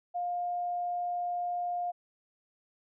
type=tone; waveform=sine; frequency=707 Hz; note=F5; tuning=21 cents sharp; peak=-30 dBFS; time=0.14-1.92 s; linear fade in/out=20 ms; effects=none